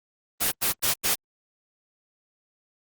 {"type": "noise bursts", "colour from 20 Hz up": "white", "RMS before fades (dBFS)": -23, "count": 4, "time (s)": [0.4, 1.153], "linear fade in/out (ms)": 20, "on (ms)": 120, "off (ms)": 91, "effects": ["Opus 24 kbps"]}